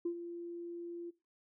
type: tone with ADSR envelope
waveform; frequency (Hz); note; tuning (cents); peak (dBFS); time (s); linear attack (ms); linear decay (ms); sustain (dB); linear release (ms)
sine; 343.7; F4; -28; -30; 0.05-1.11; 7; 81; -11; 18
effects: noise-tail reverb RT60 0.3 s tail -20 dB re dry + tanh soft clip ceiling -27 dBFS